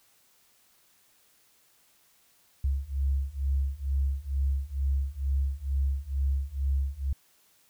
sine beating tone pair, 67.3 / 69.5 Hz, C2 / C#2, +49 / +5 cents, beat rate 2.2 Hz, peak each -29 / -28 dBFS, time 2.64-7.13 s, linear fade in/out 5 ms, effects white hiss -64 dBFS RMS until 7.69 s

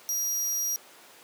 sawtooth tone, 5730 Hz, F8, 44 cents sharp, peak -24 dBFS, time 0.09-0.76 s, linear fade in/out 0 ms, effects pink hiss -51 dBFS RMS until 1.23 s + high-pass 400 Hz 12 dB/octave

